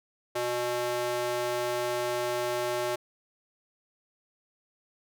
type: tone with high-pass filter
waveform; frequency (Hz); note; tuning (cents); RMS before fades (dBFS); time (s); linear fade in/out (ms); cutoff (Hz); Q
square; 121.8; B2; -24; -30; 0.35-2.96; 10; 490; 2
effects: none